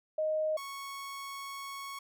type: tone pair in turn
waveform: sine / sawtooth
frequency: 622.3 / 1105.6 Hz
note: D#5 / C#6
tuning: 0 / -5 cents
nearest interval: minor seventh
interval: 995 cents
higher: second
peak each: -28 / -36 dBFS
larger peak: first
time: 0.18-0.57 / 0.57-1.99 s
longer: second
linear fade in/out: 5 ms
effects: none